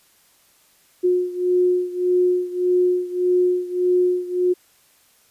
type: beating tone pair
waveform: sine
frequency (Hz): 360 / 361.7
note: F#4 / F#4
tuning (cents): -47 / -39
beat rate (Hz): 1.7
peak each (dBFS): -18 / -21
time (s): 1.03-4.54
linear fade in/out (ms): 20
effects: white hiss -57 dBFS RMS until 5.3 s + resampled to 32000 Hz